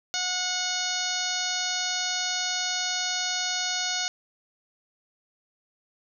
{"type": "harmonic tone", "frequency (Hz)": 730, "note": "F#5", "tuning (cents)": -24, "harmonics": [1, 2, 3, 4, 5, 6, 7, 8, 9], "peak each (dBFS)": [-36, -34, -37, -36, -34, -33, -35, -37, -33], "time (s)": [0.14, 4.08], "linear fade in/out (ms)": 0, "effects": []}